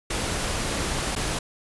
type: noise with dropouts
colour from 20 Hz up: pink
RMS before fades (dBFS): -27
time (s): 0.1-1.39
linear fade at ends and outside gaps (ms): 5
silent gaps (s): 1.153-1.161
effects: resampled to 24000 Hz

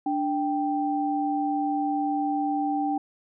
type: tone pair together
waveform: sine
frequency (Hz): 293.7 / 784.1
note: D4 / G5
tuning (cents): 0 / 0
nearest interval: octave + perfect fourth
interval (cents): 1700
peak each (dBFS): -26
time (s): 0.06-2.98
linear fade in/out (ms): 5
effects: none

